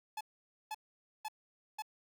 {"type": "tone bursts", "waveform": "45% pulse", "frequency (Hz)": 860, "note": "A5", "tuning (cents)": -40, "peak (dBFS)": -38, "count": 4, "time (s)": [0.17, 1.822], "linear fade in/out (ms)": 5, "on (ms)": 38, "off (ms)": 500, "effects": []}